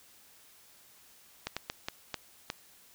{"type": "slowing click train", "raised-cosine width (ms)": 0.2, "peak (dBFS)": -16, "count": 6, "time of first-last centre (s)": [1.47, 2.501], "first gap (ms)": 96, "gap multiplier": 1.39, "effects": ["white hiss -59 dBFS RMS until 2.94 s"]}